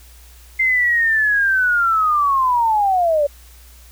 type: linear sweep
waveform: sine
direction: down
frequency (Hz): 2093 to 561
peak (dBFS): -13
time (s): 0.59-3.27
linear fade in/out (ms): 10
effects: added 60 Hz sine -42 dBFS peak until 3.91 s + white hiss -48 dBFS RMS until 3.91 s

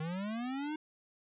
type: linear sweep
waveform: square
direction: up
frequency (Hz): 152.6 to 313.5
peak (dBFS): -36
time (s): 0-0.76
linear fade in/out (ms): 5
effects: resampled to 8000 Hz

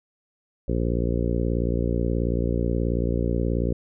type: harmonic tone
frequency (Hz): 58.5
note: A#1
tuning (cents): +7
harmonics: 1 / 2 / 3 / 4 / 5 / 6 / 7 / 8 / 9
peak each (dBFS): -25 / -28 / -30 / -31 / -32 / -33 / -33 / -34 / -35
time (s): 0.68-3.73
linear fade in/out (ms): 5
effects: none

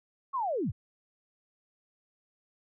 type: linear sweep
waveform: sine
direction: down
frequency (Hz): 1130 to 58.27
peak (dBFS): -28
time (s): 0.33-0.72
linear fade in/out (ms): 20
effects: none

